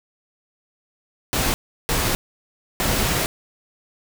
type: noise bursts at uneven times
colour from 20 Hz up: pink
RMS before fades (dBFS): -21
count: 3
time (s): 1.33-1.54 / 1.89-2.15 / 2.8-3.26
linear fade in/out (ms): 0
effects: none